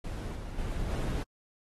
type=noise with level steps; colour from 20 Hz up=brown; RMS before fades=-36 / -39 / -34 / -31 dBFS; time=0.04-1.23 s; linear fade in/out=5 ms; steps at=0.35 / 0.58 / 0.9 s; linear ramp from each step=5 ms; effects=AAC 32 kbps